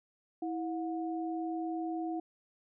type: tone pair together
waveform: sine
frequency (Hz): 326.4 / 723.1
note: E4 / F#5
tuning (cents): -17 / -40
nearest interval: octave + major second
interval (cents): 1377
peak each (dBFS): -34 / -39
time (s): 0.42-2.2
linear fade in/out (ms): 5
effects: none